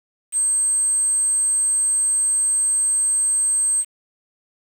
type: tone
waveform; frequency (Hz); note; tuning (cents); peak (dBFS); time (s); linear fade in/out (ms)
sine; 8300; C9; -15; -16; 0.32-3.85; 50
effects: 7-bit